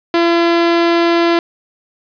sawtooth tone, 339.3 Hz, F4, 50 cents flat, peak -6 dBFS, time 0.14-1.39 s, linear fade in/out 2 ms, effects resampled to 11025 Hz + 7-bit

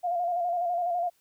sine tone with vibrato, 700 Hz, F5, 4 cents sharp, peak -25 dBFS, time 0.03-1.1 s, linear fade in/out 20 ms, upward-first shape square, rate 12 Hz, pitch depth 41 cents each way, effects white hiss -68 dBFS RMS until 1.2 s

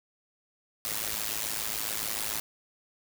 white noise with amplitude modulation, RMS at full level -29 dBFS, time 0.85-2.4 s, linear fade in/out 0 ms, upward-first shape sine, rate 107 Hz, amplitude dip 85%, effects none

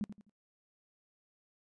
sine tone with echo, 207.7 Hz, G#3, in tune, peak -32 dBFS, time 0.01-0.04 s, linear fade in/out 0 ms, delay 85 ms, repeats 3, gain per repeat -10 dB, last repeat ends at 0.295 s, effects noise-tail reverb RT60 0.1 s tail -23 dB re dry + resampled to 22050 Hz

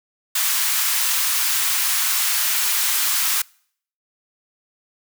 white high-pass noise, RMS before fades -20 dBFS, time 0.35-3.42 s, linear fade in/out 5 ms, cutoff 980 Hz, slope 24 dB/octave, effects noise-tail reverb RT60 0.6 s tail -26 dB re dry

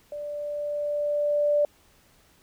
sine tone with level ramp, 587.3 Hz, D5, in tune, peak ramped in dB -32 to -18 dBFS, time 0.12-1.65 s, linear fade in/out 2 ms, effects pink hiss -60 dBFS RMS until 2.42 s

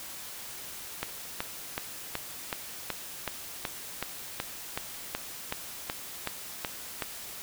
click train, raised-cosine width 0.3 ms, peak -14 dBFS, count 17, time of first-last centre 1.03-7.023 s, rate 2.67 Hz, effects white hiss -42 dBFS RMS until 7.42 s

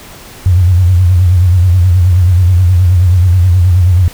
sine tone with vibrato, 90 Hz, F#2, 47 cents flat, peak -4 dBFS, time 0.46-4.08 s, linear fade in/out 0 ms, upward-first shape sine, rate 9.4 Hz, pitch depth 91 cents each way, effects pink hiss -33 dBFS RMS until 4.13 s

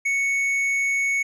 sine tone with tanh clipping, 2217 Hz, C#7, in tune, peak -21 dBFS, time 0.05-1.23 s, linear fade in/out 10 ms, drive 7 dB, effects none

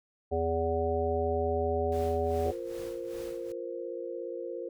harmonic tone, 82.41 Hz, E2, in tune, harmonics 1 / 3 / 5 / 7 / 9, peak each -33 / -39 / -30 / -33 / -34 dBFS, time 0.31-2.52 s, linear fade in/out 20 ms
pink noise with tremolo, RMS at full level -48 dBFS, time 1.92-3.52 s, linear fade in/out 2 ms, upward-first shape sine, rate 2.5 Hz, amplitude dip 80%
sine chord, F suspended fourth, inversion none, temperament equal, 349.2 / 466.2 / 523.3 Hz, F4 / Bb4 / C5, 0 / 0 / 0 cents, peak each -39 dBFS, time 2.45-4.69 s, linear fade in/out 5 ms
effects none

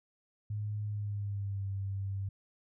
sine tone with pitch glide, 104.9 to 97.88 Hz, G#2 to G2, +18 to -2 cents, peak -33 dBFS, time 0.5-2.29 s, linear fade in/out 5 ms, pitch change -120 cents, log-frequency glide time 0.85-1.67 s, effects none

